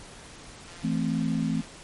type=click train; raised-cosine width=0.2 ms; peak=-31 dBFS; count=168; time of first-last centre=0.68-1.645 s; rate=173 Hz
type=chord; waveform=sine; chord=A minor; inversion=second; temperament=equal; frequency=164.81 / 220 / 261.6 Hz; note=E3 / A3 / C4; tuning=0 / 0 / 0 cents; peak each=-28 / -28 / -29 dBFS; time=0.83-1.62 s; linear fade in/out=20 ms
effects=pink hiss -46 dBFS RMS until 1.83 s + MP3 48 kbps